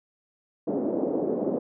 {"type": "band-pass noise", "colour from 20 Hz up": "pink", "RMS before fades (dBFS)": -27, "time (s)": [0.67, 1.59], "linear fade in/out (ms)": 10, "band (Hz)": [250, 540], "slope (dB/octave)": 24, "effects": []}